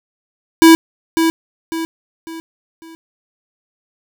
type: tone with echo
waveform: square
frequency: 327 Hz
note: E4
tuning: 14 cents flat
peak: -4 dBFS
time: 0.62-0.75 s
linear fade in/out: 0 ms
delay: 550 ms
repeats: 4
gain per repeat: -8 dB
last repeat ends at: 2.95 s
effects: none